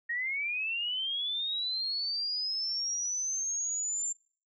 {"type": "linear sweep", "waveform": "sine", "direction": "up", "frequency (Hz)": [1852, 7320], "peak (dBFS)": -30, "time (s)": [0.09, 4.13], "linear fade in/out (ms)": 10, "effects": ["noise-tail reverb RT60 0.5 s tail -26 dB re dry"]}